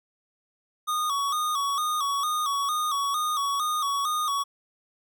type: tone with vibrato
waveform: square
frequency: 1174.7 Hz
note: D6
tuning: in tune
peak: -25 dBFS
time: 0.87-4.44 s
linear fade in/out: 20 ms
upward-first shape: square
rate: 2.2 Hz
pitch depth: 79 cents each way
effects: none